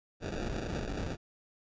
pink noise with sample-and-hold, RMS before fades -36 dBFS, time 0.2-1.17 s, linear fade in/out 50 ms, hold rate 1050 Hz, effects resampled to 16000 Hz

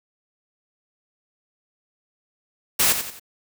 white noise with echo, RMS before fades -18 dBFS, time 2.79-2.93 s, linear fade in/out 10 ms, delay 89 ms, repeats 3, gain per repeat -8 dB, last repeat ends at 3.197 s, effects none

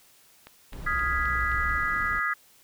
click train, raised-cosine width 0.3 ms, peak -27 dBFS, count 5, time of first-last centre 0.47-1.517 s, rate 3.82 Hz
brown noise, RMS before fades -37 dBFS, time 0.72-2.2 s, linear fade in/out 10 ms
sine chord, F half-diminished seventh, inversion third, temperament equal, 1244.5 / 1396.9 / 1661.2 / 1975.5 Hz, Eb6 / F6 / Ab6 / Cb7, 0 / 0 / 0 / 0 cents, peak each -29 / -33 / -29 / -30 dBFS, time 0.86-2.34 s, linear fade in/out 10 ms
sine tone with pitch glide, 62.8 to 62.11 Hz, B1 to B1, +30 to +10 cents, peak -32 dBFS, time 0.94-1.78 s, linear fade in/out 0 ms, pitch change -20 cents, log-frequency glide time 1.33-1.65 s
effects white hiss -58 dBFS RMS until 2.63 s

